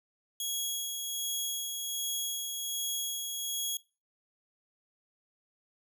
15% pulse tone with tremolo, 3322 Hz, G#7, in tune, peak -24 dBFS, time 0.4-3.77 s, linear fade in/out 2 ms, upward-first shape sine, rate 1.3 Hz, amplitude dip 35%, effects noise-tail reverb RT60 0.3 s tail -20 dB re dry

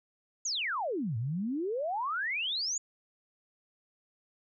sine exponential two-way sweep, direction down then up, 7040 to 106.6 to 7040 Hz, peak -30 dBFS, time 0.45-2.78 s, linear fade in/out 5 ms, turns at 1.17 s, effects none

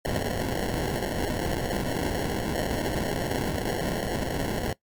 white noise with sample-and-hold, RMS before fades -28 dBFS, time 0.05-4.73 s, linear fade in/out 0 ms, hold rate 1225 Hz, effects noise-tail reverb RT60 0.1 s tail -19 dB re dry + MP3 96 kbps

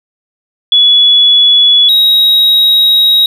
sine / triangle tone pair in turn, 3400 / 3807 Hz, G#7 / A#7, +40 / +36 cents, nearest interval major second, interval 196 cents, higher second, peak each -3 dBFS, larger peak neither, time 0.72-1.89 / 1.89-3.26 s, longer second, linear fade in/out 2 ms, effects none

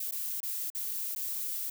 violet noise with dropouts, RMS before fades -35 dBFS, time 0-1.7 s, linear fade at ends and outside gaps 5 ms, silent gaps 0.111-0.121 / 0.404-0.43 / 0.702-0.748 / 1.15-1.16 s, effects none

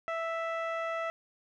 15% pulse tone with low-pass filter, 659.3 Hz, E5, in tune, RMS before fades -34 dBFS, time 0.08-1.1 s, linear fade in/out 0 ms, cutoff 1900 Hz, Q 0.68, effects none

